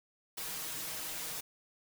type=noise with comb filter; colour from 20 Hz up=white; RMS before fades=-40 dBFS; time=0.37-1.41 s; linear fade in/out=10 ms; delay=6.3 ms; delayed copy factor=+0.9; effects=none